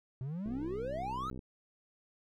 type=exponential sweep; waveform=triangle; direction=up; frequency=123.47 to 1337 Hz; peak=-34 dBFS; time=0.21-1.3 s; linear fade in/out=0 ms
type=click train; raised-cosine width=3 ms; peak=-32 dBFS; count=61; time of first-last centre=0.46-1.392 s; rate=64.4 Hz
effects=none